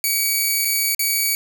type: tone with dropouts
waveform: 5% pulse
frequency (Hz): 2266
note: C#7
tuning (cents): +37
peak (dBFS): -8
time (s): 0.04-1.35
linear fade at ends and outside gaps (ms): 1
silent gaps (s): 0.649-0.653 / 0.948-0.993
effects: 7-bit